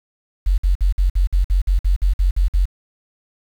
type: tone bursts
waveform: sine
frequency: 45.51 Hz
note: F#1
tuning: 28 cents flat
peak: -12 dBFS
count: 13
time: 0.46-2.656 s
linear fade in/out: 10 ms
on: 120 ms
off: 53 ms
effects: 7-bit